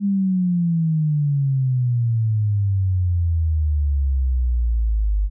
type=exponential sweep; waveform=sine; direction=down; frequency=203.5 to 49 Hz; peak=-16 dBFS; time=0-5.3 s; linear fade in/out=50 ms; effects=none